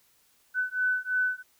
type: beating tone pair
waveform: sine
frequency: 1502 / 1505 Hz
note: F#6 / F#6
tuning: +26 / +29 cents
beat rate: 3 Hz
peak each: -28 dBFS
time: 0.54-1.43 s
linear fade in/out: 50 ms
effects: white hiss -65 dBFS RMS until 1.59 s